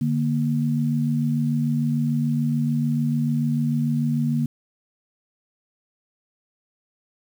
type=tone pair together; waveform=sine; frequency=147.8 / 234.6 Hz; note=D3 / A#3; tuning=+11 / +11 cents; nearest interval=minor sixth; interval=800 cents; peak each=-22 dBFS; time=0.01-4.46 s; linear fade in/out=5 ms; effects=8-bit